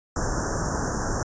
pink band-stop noise, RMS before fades -26 dBFS, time 0.16-1.23 s, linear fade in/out 2 ms, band 1700 to 5500 Hz, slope 96 dB/octave, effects resampled to 16000 Hz

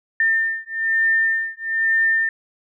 sine beating tone pair, 1802 / 1803.1 Hz, A6 / A6, +41 / +42 cents, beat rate 1.1 Hz, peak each -20 / -20 dBFS, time 0.2-2.29 s, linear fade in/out 2 ms, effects none

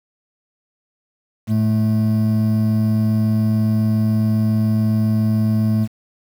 triangle tone pair together, 110 / 217.2 Hz, A2 / A3, 0 / -22 cents, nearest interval octave, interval 1178 cents, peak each -15 dBFS, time 1.47-5.88 s, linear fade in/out 50 ms, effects 7-bit

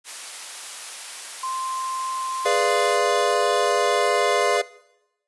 white high-pass noise, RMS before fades -35 dBFS, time 0.04-3 s, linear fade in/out 50 ms, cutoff 660 Hz, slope 12 dB/octave
sine tone, 1046.5 Hz, C6, in tune, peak -25 dBFS, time 1.43-4.57 s, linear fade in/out 5 ms
square chord, G# diminished seventh, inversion none, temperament equal with one note detuned, 415.3 / 493.9 / 587.3 / 692 Hz, G#4 / B4 / D5 / F5, 0 / 0 / 0 / -16 cents, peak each -25 dBFS, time 2.45-4.62 s, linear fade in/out 10 ms
effects noise-tail reverb RT60 0.9 s tail -20 dB re dry + resampled to 24000 Hz

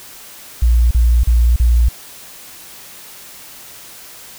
sine tone bursts, 59 Hz, A#1, 22 cents sharp, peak -8 dBFS, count 4, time 0.62-1.888 s, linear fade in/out 5 ms, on 290 ms, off 36 ms, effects white hiss -37 dBFS RMS until 4.38 s

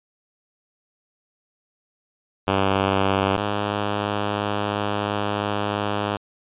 5% pulse tone pair in turn, 97.4 / 102.94 Hz, G2 / G#2, -11 / -15 cents, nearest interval minor second, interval 96 cents, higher second, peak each -7 / -11 dBFS, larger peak first, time 2.47-3.37 / 3.37-6.17 s, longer second, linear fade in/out 10 ms, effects resampled to 8000 Hz

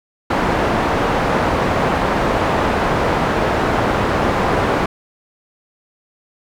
white low-pass noise, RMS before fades -17 dBFS, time 0.3-4.86 s, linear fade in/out 5 ms, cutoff 990 Hz, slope 12 dB/octave, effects none

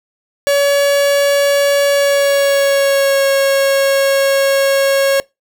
45% pulse tone with pitch glide, 566 to 548.3 Hz, C#5 to C#5, +36 to -19 cents, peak -10 dBFS, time 0.47-5.2 s, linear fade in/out 0 ms, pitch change -55 cents, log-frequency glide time 1.91-3.27 s, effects noise-tail reverb RT60 0.2 s tail -23 dB re dry

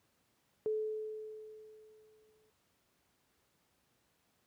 sine tone with exponential decay, 432.3 Hz, A4, 31 cents flat, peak -30 dBFS, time 0.66-2.5 s, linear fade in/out 0 ms, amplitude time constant 400 ms, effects pink hiss -75 dBFS RMS until 4.46 s + high-pass 80 Hz 12 dB/octave

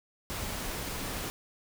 pink noise, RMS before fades -36 dBFS, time 0.3-1.3 s, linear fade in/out 0 ms, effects none

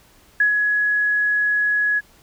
sine tone with ADSR envelope, 1681 Hz, G#6, 20 cents sharp, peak -12 dBFS, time 0.4-2.01 s, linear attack 4 ms, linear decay 110 ms, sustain -4 dB, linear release 32 ms, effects pink hiss -53 dBFS RMS until 2.22 s

